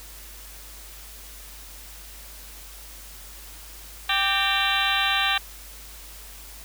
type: harmonic tone with a mistuned harmonic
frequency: 392 Hz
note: G4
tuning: in tune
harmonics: 2 / 3 / 4 / 5 / 6 / 7 / 8 / 9 / 10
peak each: -29 / -29 / -29 / -29 / -29 / -29 / -29 / -29 / -29 dBFS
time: 4.09-5.38 s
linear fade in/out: 5 ms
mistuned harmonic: 5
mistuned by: -120 cents
effects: added 50 Hz sine -44 dBFS peak until 6.64 s + white hiss -44 dBFS RMS until 6.64 s